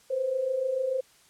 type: tone pair together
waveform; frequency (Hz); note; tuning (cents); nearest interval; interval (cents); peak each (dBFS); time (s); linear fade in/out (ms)
sine; 498.8 / 525.6; B4 / C5; +17 / +8; minor second; 91; -33 / -26; 0.1-1.01; 10
effects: white hiss -59 dBFS RMS until 1.29 s + low-pass 10000 Hz 12 dB/octave